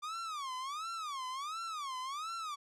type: tone with vibrato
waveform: 45% pulse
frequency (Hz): 1174.7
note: D6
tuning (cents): 0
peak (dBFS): -38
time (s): 0.02-2.56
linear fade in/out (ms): 20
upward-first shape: sine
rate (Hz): 1.4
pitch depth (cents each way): 250
effects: low-pass 8000 Hz 12 dB/octave